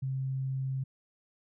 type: tone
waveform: sine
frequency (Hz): 133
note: C3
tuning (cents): +29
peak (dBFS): -30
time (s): 0.02-0.84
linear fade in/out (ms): 10
effects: none